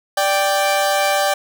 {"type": "tone pair together", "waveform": "sawtooth", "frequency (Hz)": [587.3, 784], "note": ["D5", "G5"], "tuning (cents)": [0, 0], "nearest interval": "perfect fourth", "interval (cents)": 500, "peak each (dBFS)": -14, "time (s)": [0.17, 1.34], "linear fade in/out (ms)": 5, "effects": []}